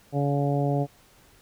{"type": "harmonic tone with a mistuned harmonic", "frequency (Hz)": 142, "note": "C#3", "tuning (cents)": 42, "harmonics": [1, 2, 3, 4, 5, 6], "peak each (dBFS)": [-24, -29, -31, -31, -31, -42], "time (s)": [0.12, 0.87], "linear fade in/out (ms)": 50, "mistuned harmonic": 6, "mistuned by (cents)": -15, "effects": ["pink hiss -57 dBFS RMS until 1.41 s"]}